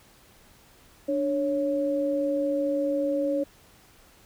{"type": "tone pair together", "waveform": "sine", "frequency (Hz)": [293.7, 554.4], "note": ["D4", "C#5"], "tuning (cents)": [0, 0], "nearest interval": "major seventh", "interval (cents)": 1100, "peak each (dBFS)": [-27, -25], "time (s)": [1.08, 3.44], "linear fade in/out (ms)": 10, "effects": ["pink hiss -56 dBFS RMS until 4.25 s"]}